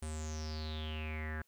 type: tone with low-pass filter sweep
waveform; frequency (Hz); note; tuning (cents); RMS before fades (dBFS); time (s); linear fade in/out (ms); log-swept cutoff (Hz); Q
square; 77.78; D#2; 0; -40; 0.02-1.42; 5; 9100 to 1600; 9.4
effects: white hiss -74 dBFS RMS until 1.47 s